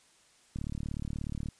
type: click train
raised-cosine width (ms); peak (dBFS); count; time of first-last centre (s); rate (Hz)
5; -24; 35; 0.56-1.486; 36.7
effects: white hiss -63 dBFS RMS until 1.59 s + resampled to 22050 Hz